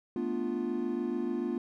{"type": "chord", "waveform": "triangle", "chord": "B half-diminished seventh", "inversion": "third", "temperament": "equal", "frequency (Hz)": [220, 246.9, 293.7, 349.2], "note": ["A3", "B3", "D4", "F4"], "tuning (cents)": [0, 0, 0, 0], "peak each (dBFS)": [-36, -32, -36, -32], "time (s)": [0.16, 1.58], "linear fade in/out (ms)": 2, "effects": []}